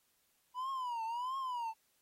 triangle tone with vibrato, 981 Hz, B5, 12 cents flat, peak -34 dBFS, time 0.54-1.74 s, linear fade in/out 50 ms, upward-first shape triangle, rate 1.5 Hz, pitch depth 180 cents each way, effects white hiss -75 dBFS RMS until 2.01 s + AAC 48 kbps

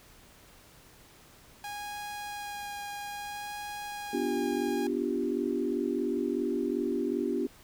sawtooth tone with vibrato, 821 Hz, G#5, 20 cents flat, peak -33 dBFS, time 1.64-4.87 s, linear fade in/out 2 ms, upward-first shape sine, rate 0.61 Hz, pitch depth 10 cents each way
sine chord, G dominant seventh, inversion first, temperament equal with one note detuned, 246.9 / 292 / 349.2 / 392 Hz, B3 / D4 / F4 / G4, 0 / -10 / 0 / 0 cents, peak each -33 dBFS, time 4.13-7.47 s, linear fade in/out 5 ms
effects pink hiss -56 dBFS RMS until 7.63 s

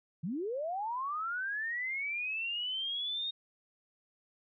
sine linear sweep, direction up, 144.4 to 3729 Hz, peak -33 dBFS, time 0.23-3.31 s, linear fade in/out 10 ms, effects none

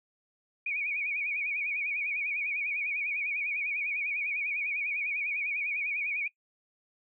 sine tone with vibrato, 2349 Hz, D7, in tune, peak -29 dBFS, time 0.66-6.28 s, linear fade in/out 5 ms, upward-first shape sine, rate 10 Hz, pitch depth 110 cents each way, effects noise-tail reverb RT60 0.1 s tail -21 dB re dry

